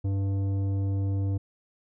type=tone with tanh clipping; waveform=sine; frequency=98 Hz; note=G2; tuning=in tune; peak=-26 dBFS; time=0.04-1.38 s; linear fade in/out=10 ms; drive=11 dB; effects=none